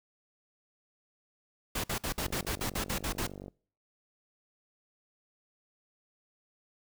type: noise bursts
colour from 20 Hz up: pink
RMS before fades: -33 dBFS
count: 11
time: 1.75-3.269 s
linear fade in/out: 5 ms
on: 89 ms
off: 54 ms
type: click train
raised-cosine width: 2 ms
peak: -30 dBFS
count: 64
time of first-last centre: 2.18-3.482 s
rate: 48.4 Hz
effects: noise-tail reverb RT60 0.5 s tail -25 dB re dry